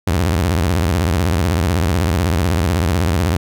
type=tone with vibrato; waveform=sawtooth; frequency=85.2 Hz; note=F2; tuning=42 cents flat; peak=-10 dBFS; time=0.07-3.37 s; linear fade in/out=5 ms; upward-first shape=sine; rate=16 Hz; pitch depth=270 cents each way; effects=none